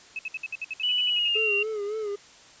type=tone bursts; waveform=sine; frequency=2587 Hz; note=E7; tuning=33 cents flat; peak=-29 dBFS; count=14; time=0.16-1.373 s; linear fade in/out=2 ms; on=30 ms; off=61 ms
type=tone with pitch glide; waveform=sine; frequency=2960 to 2762 Hz; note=F#7 to F7; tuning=0 to -20 cents; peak=-22 dBFS; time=0.83-1.63 s; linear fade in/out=5 ms; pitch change=-120 cents; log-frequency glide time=1.06-1.44 s
type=tone with vibrato; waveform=triangle; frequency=421.8 Hz; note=G#4; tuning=27 cents sharp; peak=-26 dBFS; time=1.35-2.16 s; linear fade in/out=10 ms; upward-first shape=sine; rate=3.6 Hz; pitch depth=77 cents each way
effects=white hiss -51 dBFS RMS until 2.6 s + resampled to 16000 Hz